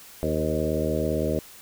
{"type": "harmonic tone with a mistuned harmonic", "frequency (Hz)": 77.78, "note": "D#2", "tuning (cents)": 0, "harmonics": [1, 2, 3, 4, 5, 6, 7, 8], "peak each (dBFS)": [-31, -31, -31, -31, -31, -31, -31, -31], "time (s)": [0.23, 1.39], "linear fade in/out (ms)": 0, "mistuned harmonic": 7, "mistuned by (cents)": -26, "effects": ["white hiss -47 dBFS RMS until 1.61 s"]}